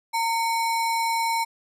sine tone with sample-and-hold, 915 Hz, A#5, 32 cents flat, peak -21 dBFS, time 0.13-1.45 s, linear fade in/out 20 ms, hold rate 3150 Hz, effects low-pass 12000 Hz 12 dB/octave

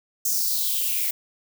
violet noise with high-pass filter sweep, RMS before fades -24 dBFS, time 0.25-1.11 s, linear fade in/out 5 ms, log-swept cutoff 6300 to 2000 Hz, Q 3.8, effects none

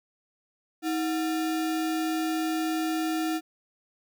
sine tone with sample-and-hold, 318.4 Hz, D#4, 40 cents sharp, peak -25 dBFS, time 0.82-3.41 s, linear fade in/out 50 ms, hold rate 1050 Hz, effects none

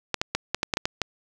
clicks, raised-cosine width 0.2 ms, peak -6 dBFS, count 9, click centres 0.143 / 0.215 / 0.35 / 0.546 / 0.631 / 0.738 / 0.771 / 0.855 / 1.017 s, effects none

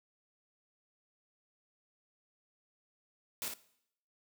white noise with echo, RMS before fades -38 dBFS, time 3.42-3.48 s, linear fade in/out 0 ms, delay 57 ms, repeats 1, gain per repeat -5 dB, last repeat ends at 3.537 s, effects noise-tail reverb RT60 0.7 s tail -18 dB re dry

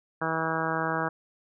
harmonic tone, 161.6 Hz, E3, 34 cents flat, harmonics 1 / 2 / 3 / 4 / 5 / 6 / 7 / 8 / 9 / 10, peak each -35 / -35 / -35 / -35 / -35 / -35 / -35 / -35 / -35 / -35 dBFS, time 0.21-1.09 s, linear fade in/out 10 ms, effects none

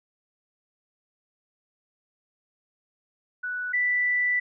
sine tone pair in turn, 1480 / 1975.6 Hz, F#6 / B6, 0 / 0 cents, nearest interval perfect fourth, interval 500 cents, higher second, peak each -28 / -21 dBFS, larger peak second, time 3.43-3.73 / 3.73-4.4 s, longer second, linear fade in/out 10 ms, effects none

